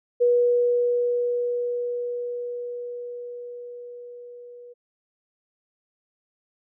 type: tone with level ramp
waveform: sine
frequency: 484.8 Hz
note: B4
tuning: 32 cents flat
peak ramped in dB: -15 to -41 dBFS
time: 0.2-4.74 s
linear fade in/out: 20 ms
effects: none